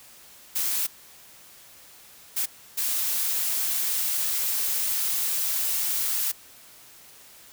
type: noise bursts at uneven times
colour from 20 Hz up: blue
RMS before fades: -26 dBFS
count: 3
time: 0.55-0.87 / 2.36-2.46 / 2.77-6.32 s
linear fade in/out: 10 ms
effects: white hiss -50 dBFS RMS until 7.52 s